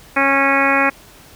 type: harmonic tone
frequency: 275 Hz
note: C#4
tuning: 14 cents flat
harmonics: 1 / 2 / 3 / 4 / 5 / 6 / 7 / 8 / 9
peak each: -21 / -21 / -21 / -21 / -21 / -21 / -21 / -21 / -21 dBFS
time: 0.16-0.9 s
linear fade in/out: 10 ms
effects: pink hiss -44 dBFS RMS until 1.35 s